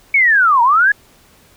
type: linear two-way sweep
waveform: sine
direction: down then up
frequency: 2268 to 910 to 1713 Hz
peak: -8 dBFS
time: 0.14-0.92 s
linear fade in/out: 5 ms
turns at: 0.62 s
effects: pink hiss -49 dBFS RMS until 1.56 s